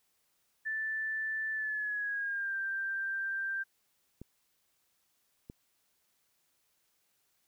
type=tone with pitch glide; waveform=sine; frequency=1760 to 1577.1 Hz; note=A6 to G6; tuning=0 to +10 cents; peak=-32 dBFS; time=0.65-3.64 s; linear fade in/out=20 ms; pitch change=-190 cents; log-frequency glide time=1.52-2.56 s
type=clicks; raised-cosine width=3 ms; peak=-32 dBFS; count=2; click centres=4.216 / 5.499 s
effects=white hiss -75 dBFS RMS until 7.47 s